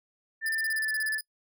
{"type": "tone with pitch glide", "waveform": "sine", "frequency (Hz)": [1784, 1744.3], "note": ["A6", "A6"], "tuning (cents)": [23, -16], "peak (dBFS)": -27, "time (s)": [0.41, 1.21], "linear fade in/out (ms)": 50, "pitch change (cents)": -39, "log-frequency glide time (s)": [0.64, 0.93]}
{"type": "tone bursts", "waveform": "15% pulse", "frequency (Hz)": 4978, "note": "D#8", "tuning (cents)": 0, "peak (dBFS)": -27, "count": 13, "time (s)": [0.46, 1.209], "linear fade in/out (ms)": 2, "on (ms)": 29, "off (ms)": 31}
{"effects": ["noise-tail reverb RT60 0.1 s tail -24 dB re dry"]}